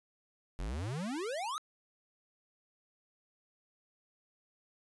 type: exponential sweep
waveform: square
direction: up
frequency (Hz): 41.2 to 1318.5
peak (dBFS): -36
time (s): 0.59-1.58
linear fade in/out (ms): 0
effects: resampled to 24000 Hz